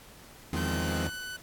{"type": "chord", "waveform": "sawtooth", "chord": "F minor seventh", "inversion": "third", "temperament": "equal", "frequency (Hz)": [155.56, 174.61, 207.7, 261.6], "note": ["Eb3", "F3", "Ab3", "C4"], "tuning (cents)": [0, 0, 0, 0], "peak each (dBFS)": -32, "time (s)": [0.53, 1.07], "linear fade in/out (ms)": 0}
{"type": "tone", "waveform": "40% pulse", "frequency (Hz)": 82.4, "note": "E2", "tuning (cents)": 0, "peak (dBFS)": -32, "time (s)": [0.53, 1.1], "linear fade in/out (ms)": 10}
{"type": "tone with pitch glide", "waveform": "sawtooth", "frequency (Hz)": [1530, 1495.1], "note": ["G6", "F#6"], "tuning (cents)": [-42, 18], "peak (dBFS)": -33, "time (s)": [0.56, 1.37], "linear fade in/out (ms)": 10, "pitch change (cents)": -40, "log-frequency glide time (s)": [0.66, 0.97]}
{"effects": ["pink hiss -52 dBFS RMS until 1.42 s", "AAC 64 kbps"]}